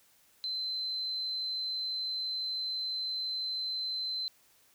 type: tone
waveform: sine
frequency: 4073 Hz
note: C8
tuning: 47 cents flat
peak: -32 dBFS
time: 0.44-4.28 s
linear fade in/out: 0 ms
effects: white hiss -65 dBFS RMS until 4.74 s